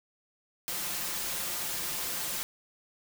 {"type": "noise with comb filter", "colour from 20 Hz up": "white", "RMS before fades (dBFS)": -34, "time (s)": [0.68, 2.43], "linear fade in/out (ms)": 0, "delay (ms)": 5.7, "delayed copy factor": 0.55, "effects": []}